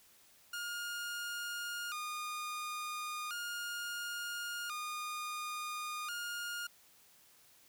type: tone with vibrato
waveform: sawtooth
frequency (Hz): 1317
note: E6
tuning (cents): -2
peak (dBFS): -35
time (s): 0.53-6.67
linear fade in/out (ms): 5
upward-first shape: square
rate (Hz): 0.36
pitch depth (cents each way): 130
effects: white hiss -64 dBFS RMS until 7.68 s